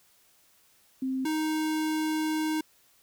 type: tone pair in turn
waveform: sine / square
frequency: 262.3 / 311.9 Hz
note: C4 / D#4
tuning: +4 / +4 cents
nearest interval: minor third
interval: 300 cents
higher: second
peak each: -27 dBFS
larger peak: neither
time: 1.02-1.25 / 1.25-2.61 s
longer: second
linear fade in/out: 5 ms
effects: white hiss -63 dBFS RMS until 3.02 s